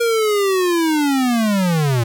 square linear sweep, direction down, 474.5 to 112.3 Hz, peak -15 dBFS, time 0-2.04 s, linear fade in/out 10 ms, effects none

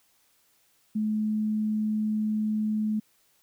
sine tone, 214.6 Hz, A3, 43 cents flat, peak -24 dBFS, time 0.95-3 s, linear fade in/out 10 ms, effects white hiss -66 dBFS RMS until 3.42 s

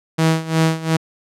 sawtooth tone with tremolo, 161.2 Hz, E3, 38 cents flat, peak -8 dBFS, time 0.18-0.97 s, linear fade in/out 10 ms, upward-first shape sine, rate 2.8 Hz, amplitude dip 85%, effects low-pass 10000 Hz 12 dB/octave

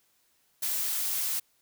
blue noise, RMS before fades -30 dBFS, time 0.62-1.4 s, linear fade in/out 10 ms, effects white hiss -69 dBFS RMS until 1.61 s

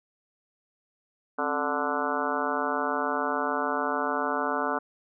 harmonic tone with a mistuned harmonic, 146.83 Hz, D3, in tune, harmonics 2 / 3 / 4 / 5 / 6 / 7 / 8 / 9 / 10, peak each -34 / -34 / -34 / -34 / -34 / -34 / -34 / -34 / -34 dBFS, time 1.38-4.79 s, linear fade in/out 10 ms, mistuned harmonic 2, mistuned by -150 cents, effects none

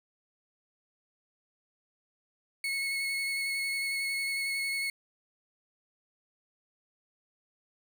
35% pulse tone with vibrato, 2192 Hz, C#7, 20 cents flat, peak -28 dBFS, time 2.64-4.9 s, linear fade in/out 2 ms, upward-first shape square, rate 11 Hz, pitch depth 12 cents each way, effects none

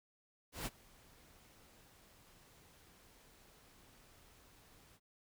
pink noise with ADSR envelope, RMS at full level -40 dBFS, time 0.52-5 s, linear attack 140 ms, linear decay 35 ms, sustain -24 dB, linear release 53 ms, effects none

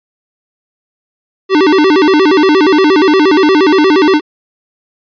square tone with vibrato, 340 Hz, F4, 46 cents flat, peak -6 dBFS, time 1.49-4.21 s, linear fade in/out 50 ms, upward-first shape square, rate 8.5 Hz, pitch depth 210 cents each way, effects resampled to 11025 Hz

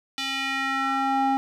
square tone with band-pass filter sweep, 270 Hz, C#4, 45 cents flat, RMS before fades -25 dBFS, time 0.18-1.37 s, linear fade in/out 0 ms, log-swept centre 3500 to 680 Hz, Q 1.9, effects none

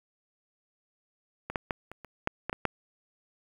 clicks, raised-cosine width 0.5 ms, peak -20 / -13 / -14 / -27 / -29 / -11 / -16 / -16 / -10 dBFS, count 9, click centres 1.5 / 1.558 / 1.708 / 1.916 / 2.047 / 2.274 / 2.496 / 2.529 / 2.653 s, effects 8-bit

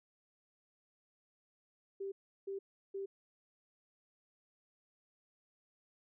sine tone bursts, 392 Hz, G4, in tune, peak -38 dBFS, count 3, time 2-3.06 s, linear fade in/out 10 ms, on 120 ms, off 350 ms, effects none

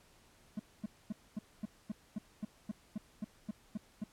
triangle tone bursts, 212 Hz, G#3, 36 cents sharp, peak -33 dBFS, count 14, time 0.57-4.04 s, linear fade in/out 5 ms, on 25 ms, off 240 ms, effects pink hiss -65 dBFS RMS until 4.12 s + low-pass 12000 Hz 12 dB/octave

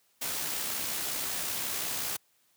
white noise with amplitude modulation, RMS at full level -32 dBFS, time 0.21-2.17 s, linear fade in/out 10 ms, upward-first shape sine, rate 65.3 Hz, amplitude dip 30%, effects white hiss -69 dBFS RMS until 2.56 s + high-pass 80 Hz 12 dB/octave

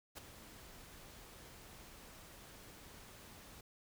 pink noise with ADSR envelope, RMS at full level -45 dBFS, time 0.15-3.61 s, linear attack 28 ms, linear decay 10 ms, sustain -11 dB, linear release 5 ms, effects none

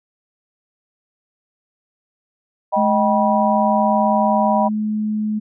sine chord, Eb augmented, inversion none, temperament just, 622.3 / 777.8 / 972.3 Hz, Eb5 / G5 / B5, 0 / -14 / -27 cents, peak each -19 dBFS, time 2.72-4.69 s, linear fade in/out 20 ms
sine tone, 213.5 Hz, G#3, 48 cents sharp, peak -18 dBFS, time 2.76-5.4 s, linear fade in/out 20 ms
effects none

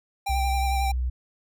square tone with vibrato, 787 Hz, G5, 7 cents sharp, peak -26 dBFS, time 0.26-0.92 s, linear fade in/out 10 ms, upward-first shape sine, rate 11 Hz, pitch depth 24 cents each way
sine tone with pitch glide, 64.3 to 62.36 Hz, C2 to B1, -30 to +17 cents, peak -23 dBFS, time 0.29-1.1 s, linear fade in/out 10 ms, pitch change -53 cents, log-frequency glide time 0.72-0.98 s
effects none

